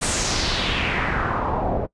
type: noise with low-pass filter sweep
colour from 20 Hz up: pink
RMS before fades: -23 dBFS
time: 0.01-1.87 s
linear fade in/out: 20 ms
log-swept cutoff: 9300 to 550 Hz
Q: 2.8
effects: noise-tail reverb RT60 0.1 s tail -21 dB re dry + resampled to 24000 Hz